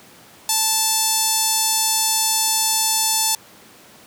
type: tone with notch filter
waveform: 5% pulse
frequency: 880 Hz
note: A5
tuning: in tune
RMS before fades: -19 dBFS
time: 0.49-3.35 s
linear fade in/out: 2 ms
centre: 2000 Hz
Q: 0.61
effects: pink hiss -46 dBFS RMS until 4.06 s + high-pass 150 Hz 12 dB/octave